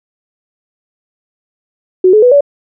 sine tone with pitch steps, 370 / 427.5 / 493.9 / 570.6 Hz, F#4 / A4 / B4 / C#5, 0 / -50 / 0 / +50 cents, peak -3 dBFS, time 2.04-2.408 s, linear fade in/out 5 ms, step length 92 ms, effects none

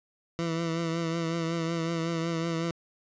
20% pulse tone with vibrato, 165.8 Hz, E3, 10 cents sharp, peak -23 dBFS, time 0.39-2.71 s, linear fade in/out 0 ms, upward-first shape triangle, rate 5.4 Hz, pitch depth 42 cents each way, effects resampled to 16000 Hz + 9-bit

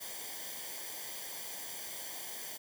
white noise with comb filter, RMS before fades -43 dBFS, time 0-2.58 s, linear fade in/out 20 ms, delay 0.75 ms, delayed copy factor -0.7, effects none

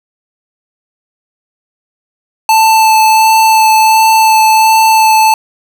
square tone with vibrato, 880 Hz, A5, in tune, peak -5 dBFS, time 2.49-5.34 s, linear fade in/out 2 ms, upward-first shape sine, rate 1.4 Hz, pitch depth 10 cents each way, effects none

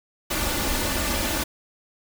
pink noise with comb filter, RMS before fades -25 dBFS, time 0.3-1.44 s, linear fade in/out 10 ms, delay 3.4 ms, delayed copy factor +0.6, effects none

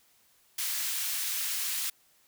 white high-pass noise, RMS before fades -32 dBFS, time 0.58-1.9 s, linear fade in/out 5 ms, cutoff 1700 Hz, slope 12 dB/octave, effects white hiss -65 dBFS RMS until 2.27 s

